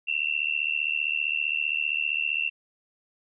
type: tone with amplitude modulation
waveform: sine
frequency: 2715 Hz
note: F7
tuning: 50 cents flat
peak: -20 dBFS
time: 0.07-2.5 s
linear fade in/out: 20 ms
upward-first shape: sine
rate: 75.3 Hz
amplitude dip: 100%
effects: none